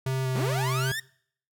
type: tone with vibrato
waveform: square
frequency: 130.81 Hz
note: C3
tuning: in tune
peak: -26 dBFS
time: 0.06-0.92 s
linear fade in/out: 5 ms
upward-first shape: square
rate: 2.6 Hz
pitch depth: 12 cents each way
type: linear sweep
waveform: sawtooth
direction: up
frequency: 148.9 to 1864.7 Hz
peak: -26 dBFS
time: 0.35-1 s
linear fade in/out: 5 ms
effects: noise-tail reverb RT60 0.6 s tail -23 dB re dry